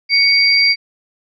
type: tone pair together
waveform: sine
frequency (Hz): 2228 / 4721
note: C#7 / D8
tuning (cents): +8 / +8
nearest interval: octave + minor second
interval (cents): 1300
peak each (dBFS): -12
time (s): 0.09-0.76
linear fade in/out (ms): 50
effects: none